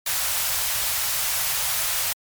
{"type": "band-stop noise", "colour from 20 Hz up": "white", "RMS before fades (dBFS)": -24, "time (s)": [0.06, 2.13], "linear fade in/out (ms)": 5, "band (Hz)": [130, 600], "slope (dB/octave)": 24, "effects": ["MP3 96 kbps"]}